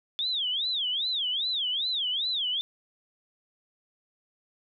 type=tone with vibrato; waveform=sine; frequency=3453 Hz; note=A7; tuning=33 cents flat; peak=-26 dBFS; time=0.19-2.61 s; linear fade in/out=0 ms; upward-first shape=sine; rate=2.5 Hz; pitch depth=280 cents each way; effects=none